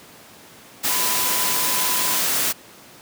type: tone in noise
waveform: sine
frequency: 1001 Hz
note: B5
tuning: 23 cents sharp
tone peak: -29 dBFS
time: 0.88-2.19 s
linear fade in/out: 20 ms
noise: white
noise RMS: -21 dBFS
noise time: 0.83-2.53 s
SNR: -11 dB
effects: pink hiss -45 dBFS RMS until 3.01 s + high-pass 150 Hz 12 dB/octave